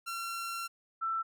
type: tone pair in turn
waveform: sawtooth / sine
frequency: 1364 / 1333.6 Hz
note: F6 / E6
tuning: -41 / +20 cents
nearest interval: unison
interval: 39 cents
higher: first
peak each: -32 / -30 dBFS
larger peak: second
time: 0.06-0.68 / 1.01-1.23 s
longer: first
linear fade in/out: 20 ms
effects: none